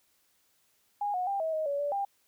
sine tone with pitch steps, 820 / 729 / 794 / 642 / 627 / 567 / 578 / 797 Hz, G#5 / F#5 / G5 / E5 / D#5 / C#5 / D5 / G5, -22 / -26 / +22 / -46 / +13 / +39 / -28 / +28 cents, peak -28 dBFS, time 1.01-2.05 s, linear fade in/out 5 ms, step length 130 ms, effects white hiss -70 dBFS RMS until 2.27 s

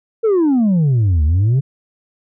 sine exponential two-way sweep, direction down then up, 466.7 to 72.8 to 142.3 Hz, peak -8 dBFS, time 0.23-1.61 s, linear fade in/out 20 ms, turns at 1.24 s, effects tanh soft clip ceiling -10 dBFS

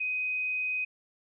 sine tone, 2508 Hz, D#7, 13 cents sharp, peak -28 dBFS, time 0-0.85 s, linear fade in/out 10 ms, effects none

